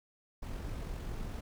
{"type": "noise with amplitude modulation", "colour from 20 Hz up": "brown", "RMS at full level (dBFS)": -38, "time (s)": [0.42, 1.41], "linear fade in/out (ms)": 10, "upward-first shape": "sine", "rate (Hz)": 44.8, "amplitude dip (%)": 30, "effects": []}